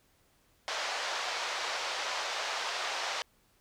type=band-pass noise; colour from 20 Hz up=pink; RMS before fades=-35 dBFS; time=0.68-3.22 s; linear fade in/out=0 ms; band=600 to 5900 Hz; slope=24 dB/octave; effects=pink hiss -68 dBFS RMS until 3.6 s